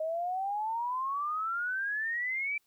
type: exponential sweep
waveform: sine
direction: up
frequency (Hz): 622.3 to 2349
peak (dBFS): -30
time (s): 0-2.58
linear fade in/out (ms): 5
effects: white hiss -73 dBFS RMS until 2.66 s